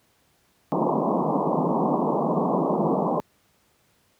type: band-pass noise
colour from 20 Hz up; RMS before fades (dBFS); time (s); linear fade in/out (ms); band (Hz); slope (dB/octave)
pink; -23; 0.72-3.2; 0; 150 to 1100; 96
effects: pink hiss -64 dBFS RMS until 4.19 s + high-pass 80 Hz 12 dB/octave